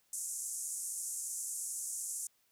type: band-pass noise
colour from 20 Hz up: pink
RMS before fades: -40 dBFS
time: 0.13-2.27 s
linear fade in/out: 2 ms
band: 6600 to 11000 Hz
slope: 48 dB/octave
effects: white hiss -73 dBFS RMS until 2.51 s